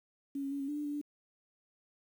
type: tone with pitch steps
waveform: sine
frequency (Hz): 278.6 / 275.1 / 281.6 / 274.5 / 293.9 / 296.2 / 290.4 / 292.7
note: C#4 / C#4 / C#4 / C#4 / D4 / D4 / D4 / D4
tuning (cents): +9 / -13 / +27 / -17 / +1 / +15 / -19 / -6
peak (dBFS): -34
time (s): 0.35-1.014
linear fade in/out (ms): 5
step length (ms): 83
effects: 10-bit